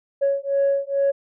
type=beating tone pair; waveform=sine; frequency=554.4 / 556.7 Hz; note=C#5 / C#5; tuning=0 / +7 cents; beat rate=2.3 Hz; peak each=-20 dBFS; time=0.21-1.12 s; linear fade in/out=20 ms; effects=tanh soft clip ceiling -13 dBFS